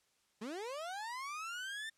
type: linear sweep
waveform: 30% pulse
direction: up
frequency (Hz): 199.1 to 1810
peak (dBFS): -38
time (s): 0.41-1.9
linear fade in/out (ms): 10
effects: white hiss -75 dBFS RMS until 1.97 s + low-pass 9000 Hz 12 dB/octave